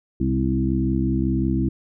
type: harmonic tone with a mistuned harmonic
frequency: 65.5 Hz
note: C2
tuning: 2 cents sharp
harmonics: 1 / 2 / 3 / 4 / 5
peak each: -25 / -25 / -25 / -25 / -25 dBFS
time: 0.2-1.69 s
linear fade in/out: 5 ms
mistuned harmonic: 3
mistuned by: +34 cents
effects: none